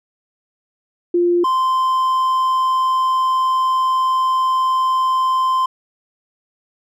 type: tone pair in turn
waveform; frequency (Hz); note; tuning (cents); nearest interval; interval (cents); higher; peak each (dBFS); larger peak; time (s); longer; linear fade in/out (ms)
sine / triangle; 349.2 / 1039.2; F4 / C6; 0 / -12; octave + perfect fifth; 1888; second; -12; neither; 1.14-1.44 / 1.44-5.66; second; 5
effects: none